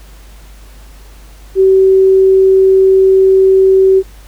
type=tone; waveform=sine; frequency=382 Hz; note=G4; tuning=45 cents flat; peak=-4 dBFS; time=1.55-4.03 s; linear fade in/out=50 ms; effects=added 50 Hz sine -34 dBFS peak until 4.27 s + pink hiss -43 dBFS RMS until 4.27 s